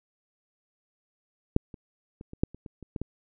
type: clicks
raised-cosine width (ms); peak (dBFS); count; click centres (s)
3; -7 / -29 / -28 / -28 / -9 / -30 / -28 / -30 / -20 / -19; 10; 1.564 / 1.742 / 2.211 / 2.334 / 2.435 / 2.546 / 2.662 / 2.827 / 2.962 / 3.016
effects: none